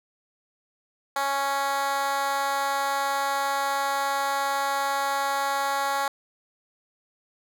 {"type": "tone with high-pass filter", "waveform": "10% pulse", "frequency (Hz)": 277.2, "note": "C#4", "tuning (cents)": 0, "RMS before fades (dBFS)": -26, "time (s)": [1.16, 6.08], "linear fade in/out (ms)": 2, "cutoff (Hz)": 780, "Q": 1.9, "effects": []}